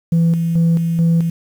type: tone with tremolo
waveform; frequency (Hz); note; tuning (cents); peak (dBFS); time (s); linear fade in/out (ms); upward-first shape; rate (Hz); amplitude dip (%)
sine; 166.8; E3; +21; -8; 0.12-1.3; 5; square; 2.3; 50
effects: tanh soft clip ceiling -9 dBFS + 7-bit